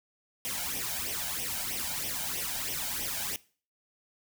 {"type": "noise with flanger", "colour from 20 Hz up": "white", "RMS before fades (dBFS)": -34, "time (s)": [0.45, 3.36], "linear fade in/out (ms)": 0, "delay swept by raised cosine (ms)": [0.34, 1.34], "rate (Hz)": 3.1, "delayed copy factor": 0.75, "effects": ["noise-tail reverb RT60 0.4 s tail -20 dB re dry"]}